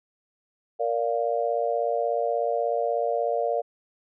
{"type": "chord", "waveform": "sine", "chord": "Bb major", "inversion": "none", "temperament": "just", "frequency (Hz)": [466.2, 582.7, 699.2], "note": ["Bb4", "D5", "F5"], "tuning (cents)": [0, -14, 2], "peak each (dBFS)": -27, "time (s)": [0.79, 3.62], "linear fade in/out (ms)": 20, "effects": []}